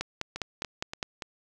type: two click trains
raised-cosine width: 0.2 ms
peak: -18 / -13 dBFS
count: 4 / 6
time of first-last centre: 0.36-1.222 / 0.01-1.028 s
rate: 3.48 / 4.91 Hz
effects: none